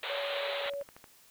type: band-pass noise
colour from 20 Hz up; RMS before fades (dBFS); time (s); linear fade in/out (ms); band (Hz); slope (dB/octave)
white; -37; 0.03-0.7; 2; 410 to 4000; 96
type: tone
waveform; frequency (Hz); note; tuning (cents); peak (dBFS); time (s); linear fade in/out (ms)
sine; 564; C#5; +30; -34; 0.09-0.83; 10
type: click train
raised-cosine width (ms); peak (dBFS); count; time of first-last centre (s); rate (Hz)
0.5; -34; 6; 0.66-1.042; 13.1
effects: white hiss -60 dBFS RMS until 1.3 s